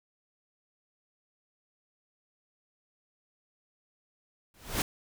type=noise with exponential growth; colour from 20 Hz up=pink; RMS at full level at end=-24 dBFS; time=4.54-4.82 s; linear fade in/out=2 ms; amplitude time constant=60 ms; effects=none